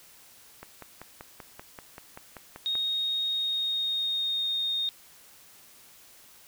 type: click train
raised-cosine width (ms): 0.5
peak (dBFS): -26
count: 12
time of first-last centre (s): 0.63-2.754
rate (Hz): 5.18
type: tone with pitch glide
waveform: sine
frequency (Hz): 3729 to 3693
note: A#7 to A#7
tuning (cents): 0 to -17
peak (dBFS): -26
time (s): 2.66-4.89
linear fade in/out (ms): 0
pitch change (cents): -17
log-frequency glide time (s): 3.3-4.5
effects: white hiss -54 dBFS RMS until 6.47 s